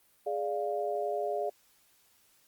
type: chord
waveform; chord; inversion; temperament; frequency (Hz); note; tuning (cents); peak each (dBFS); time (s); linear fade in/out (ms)
sine; D diminished; second; equal; 415.3 / 587.3 / 698.5; Ab4 / D5 / F5; 0 / 0 / 0; -34; 0.26-1.5; 10
effects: white hiss -66 dBFS RMS until 2.47 s + Opus 32 kbps